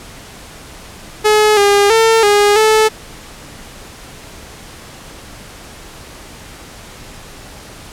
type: tone with pitch steps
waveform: sawtooth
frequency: 425.6 / 404.8 / 450.1 / 411 / 435.6 Hz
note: G#4 / G#4 / A4 / G#4 / A4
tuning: +42 / -44 / +39 / -18 / -17 cents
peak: -4 dBFS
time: 1.24-2.89 s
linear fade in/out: 20 ms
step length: 330 ms
effects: pink hiss -35 dBFS RMS until 7.92 s + low-pass 11000 Hz 12 dB/octave